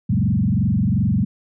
sine tone with frequency modulation, 155.2 Hz, D#3, 4 cents flat, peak -15 dBFS, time 0.09-1.25 s, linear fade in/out 10 ms, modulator 22.7 Hz, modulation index 2.9, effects none

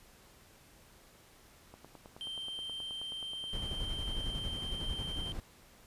click train, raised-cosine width 1 ms, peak -36 dBFS, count 17, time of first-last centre 1.74-3.44 s, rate 9.41 Hz
triangle tone, 3136 Hz, G7, in tune, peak -37 dBFS, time 2.21-5.32 s, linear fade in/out 0 ms
brown noise with tremolo, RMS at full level -38 dBFS, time 3.53-5.4 s, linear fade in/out 0 ms, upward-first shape square, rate 11 Hz, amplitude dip 35%
effects pink hiss -60 dBFS RMS until 5.86 s + resampled to 32000 Hz

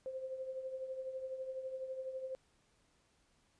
sine tone with tremolo, 523.3 Hz, C5, in tune, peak -37 dBFS, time 0.06-2.35 s, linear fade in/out 0 ms, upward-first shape triangle, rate 12 Hz, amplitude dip 65%, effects pink hiss -73 dBFS RMS until 3.59 s + resampled to 22050 Hz

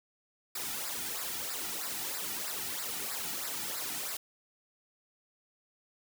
white noise with flanger, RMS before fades -37 dBFS, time 0.55-4.17 s, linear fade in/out 5 ms, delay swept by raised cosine 0.31 to 1.91 ms, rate 3.1 Hz, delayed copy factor -0.75, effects none

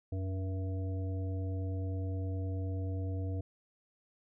harmonic tone with a mistuned harmonic, 95.1 Hz, F#2, 48 cents sharp, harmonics 1 / 3 / 5 / 7, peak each -33 / -43 / -47 / -50 dBFS, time 0.12-3.41 s, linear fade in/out 5 ms, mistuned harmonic 1, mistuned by -59 cents, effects none

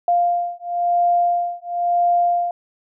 sine beating tone pair, 698.5 / 699.48 Hz, F5 / F5, 0 / +3 cents, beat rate 0.98 Hz, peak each -19 / -19 dBFS, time 0.08-2.51 s, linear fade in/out 2 ms, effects none

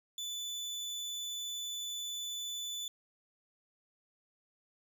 30% pulse tone, 3489 Hz, A7, 15 cents flat, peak -35 dBFS, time 0.18-2.88 s, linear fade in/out 2 ms, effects none

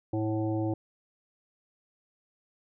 harmonic tone with a mistuned harmonic, 109.1 Hz, A2, 14 cents flat, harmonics 1 / 3 / 5 / 7 / 8, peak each -31 / -29 / -37 / -40 / -47 dBFS, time 0.13-0.74 s, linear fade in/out 5 ms, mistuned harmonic 7, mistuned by -23 cents, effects none

